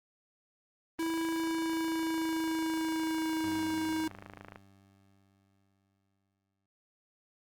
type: tone with pitch glide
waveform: square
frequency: 327.7 to 317.3 Hz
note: E4 to D#4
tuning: -10 to +34 cents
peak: -31 dBFS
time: 0.99-4.08 s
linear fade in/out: 5 ms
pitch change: -56 cents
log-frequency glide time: 1.3-3.7 s
type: click train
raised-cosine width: 0.5 ms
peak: -30 dBFS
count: 97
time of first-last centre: 0.99-4.559 s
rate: 26.9 Hz
type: tone with exponential decay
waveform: 20% pulse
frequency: 98 Hz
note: G2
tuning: in tune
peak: -38 dBFS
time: 3.44-6.66 s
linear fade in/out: 0 ms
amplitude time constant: 700 ms
effects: Opus 32 kbps